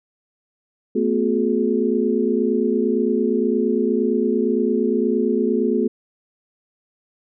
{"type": "tone cluster", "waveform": "sine", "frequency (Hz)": [222.9, 251.6, 363.7, 425.6], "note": ["A3", "B3", "F#4", "G#4"], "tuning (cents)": [23, 32, -30, 42], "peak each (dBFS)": -22, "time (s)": [0.95, 5.88], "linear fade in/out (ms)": 10, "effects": []}